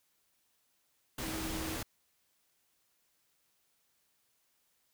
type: tone in noise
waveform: sine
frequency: 319.7 Hz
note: D#4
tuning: 47 cents sharp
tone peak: -40 dBFS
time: 1.23-1.77 s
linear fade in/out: 5 ms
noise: pink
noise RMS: -39 dBFS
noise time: 1.18-1.83 s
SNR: -4 dB
effects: white hiss -75 dBFS RMS until 4.93 s